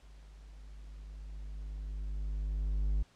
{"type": "tone with level ramp", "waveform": "triangle", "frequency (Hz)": 50.7, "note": "G#1", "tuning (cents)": -41, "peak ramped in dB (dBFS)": [-50, -25], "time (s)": [0.02, 3.03], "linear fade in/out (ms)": 10, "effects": ["pink hiss -65 dBFS RMS until 3.15 s", "low-pass 7000 Hz 12 dB/octave"]}